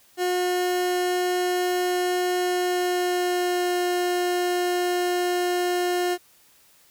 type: tone with pitch glide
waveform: 30% pulse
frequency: 360.2 to 356.5 Hz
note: F#4 to F4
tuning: -46 to +36 cents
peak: -19 dBFS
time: 0.17-6.18 s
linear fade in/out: 50 ms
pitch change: -18 cents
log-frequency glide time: 2.45-3.77 s
effects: white hiss -57 dBFS RMS until 6.9 s